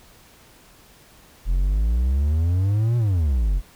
triangle exponential two-way sweep, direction up then down, 41.2 to 121.8 to 41.2 Hz, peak -15 dBFS, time 1.45-3.62 s, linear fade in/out 50 ms, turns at 2.97 s, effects pink hiss -51 dBFS RMS until 3.75 s

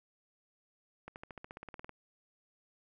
accelerating click train, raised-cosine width 0.5 ms, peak -30 dBFS, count 14, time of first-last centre 1.08-1.893 s, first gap 79 ms, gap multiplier 0.96, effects none

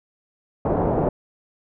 white low-pass noise, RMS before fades -21 dBFS, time 0.65-1.09 s, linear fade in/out 2 ms, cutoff 730 Hz, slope 24 dB/octave, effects none

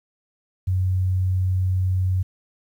sine tone, 92.8 Hz, F#2, 6 cents sharp, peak -18 dBFS, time 0.67-2.23 s, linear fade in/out 10 ms, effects 9-bit

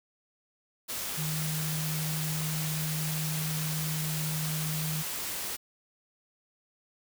sine tone in noise, 155.56 Hz, D#3, in tune, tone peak -31 dBFS, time 1.17-5.03 s, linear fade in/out 20 ms, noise white, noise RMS -35 dBFS, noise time 0.88-5.57 s, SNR +1 dB, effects none

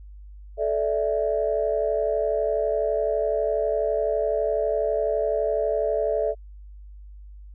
sine chord, A suspended fourth, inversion none, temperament equal with one note detuned, 436.2 / 587.3 / 659.3 Hz, A4 / D5 / E5, -15 / 0 / 0 cents, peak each -25 dBFS, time 0.57-6.35 s, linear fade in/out 50 ms, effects tanh soft clip ceiling -11 dBFS + added 50 Hz sine -40 dBFS peak until 7.54 s

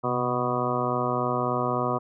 harmonic tone with a mistuned harmonic, 123.47 Hz, B2, in tune, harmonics 1 / 2 / 3 / 4 / 5 / 6 / 8 / 9 / 10, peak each -32 / -32 / -32 / -32 / -32 / -32 / -32 / -32 / -32 dBFS, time 0.03-1.99 s, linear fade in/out 20 ms, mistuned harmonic 1, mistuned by +76 cents, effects none

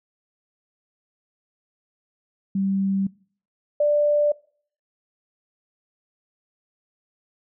sine tone pair in turn, 194.5 / 589.6 Hz, G3 / D5, -13 / +7 cents, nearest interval octave + perfect fifth, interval 1920 cents, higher second, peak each -20 / -16 dBFS, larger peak second, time 2.55-3.07 / 3.8-4.32 s, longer neither, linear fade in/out 5 ms, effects noise-tail reverb RT60 0.5 s tail -23 dB re dry

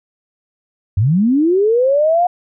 sine linear sweep, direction up, 87.31 to 725 Hz, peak -10 dBFS, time 0.97-2.27 s, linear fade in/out 5 ms, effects none

